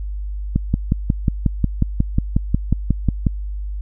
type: click train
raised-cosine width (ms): 5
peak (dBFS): -3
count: 16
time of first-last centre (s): 0.56-3.268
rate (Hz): 5.54
effects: added 50 Hz sine -23 dBFS peak until 3.81 s